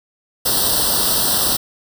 white noise with comb filter, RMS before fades -17 dBFS, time 0.45-1.57 s, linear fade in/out 10 ms, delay 0.22 ms, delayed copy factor +1, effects none

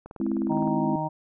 click train, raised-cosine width 1 ms, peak -27 dBFS, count 13, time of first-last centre 0.06-0.675 s, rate 19.5 Hz
sine chord, Ab augmented, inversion none, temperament equal with one note detuned, 210.2 / 261.6 / 329.6 Hz, Ab3 / C4 / E4, +21 / 0 / 0 cents, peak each -28 dBFS, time 0.2-0.96 s, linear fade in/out 2 ms
harmonic tone, 155.5 Hz, D#3, 1 cent flat, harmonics 1 / 2 / 4 / 5 / 6, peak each -31 / -34 / -33 / -34 / -30 dBFS, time 0.49-1.09 s, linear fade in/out 20 ms
effects none

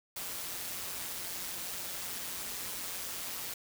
white noise with amplitude modulation, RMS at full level -37 dBFS, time 0.16-3.54 s, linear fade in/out 5 ms, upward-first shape sine, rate 182 Hz, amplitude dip 55%, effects none

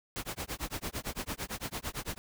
pink noise with tremolo, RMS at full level -35 dBFS, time 0.16-2.18 s, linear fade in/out 0 ms, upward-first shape sine, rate 8.9 Hz, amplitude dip 100%, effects none

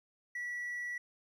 triangle tone, 1946 Hz, B6, 26 cents flat, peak -34 dBFS, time 0.35-0.98 s, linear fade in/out 5 ms, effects tanh soft clip ceiling -31 dBFS

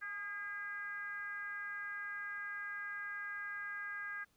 sine tone with frequency modulation, 1625 Hz, G#6, 38 cents flat, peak -40 dBFS, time 0.01-4.25 s, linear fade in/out 20 ms, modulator 390 Hz, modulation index 0.75, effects pink hiss -74 dBFS RMS until 4.36 s

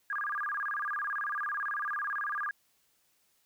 sine tone with vibrato, 1396.9 Hz, F6, in tune, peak -31 dBFS, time 0.1-2.51 s, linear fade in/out 2 ms, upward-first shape square, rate 18 Hz, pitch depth 280 cents each way, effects white hiss -71 dBFS RMS until 3.45 s

